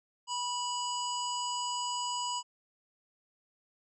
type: harmonic tone with a mistuned harmonic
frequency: 980 Hz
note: B5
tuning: 14 cents flat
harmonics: 1 / 3 / 5 / 7 / 8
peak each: -34 / -39 / -41 / -42 / -43 dBFS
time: 0.27-2.43 s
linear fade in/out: 50 ms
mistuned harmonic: 8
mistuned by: -19 cents
effects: none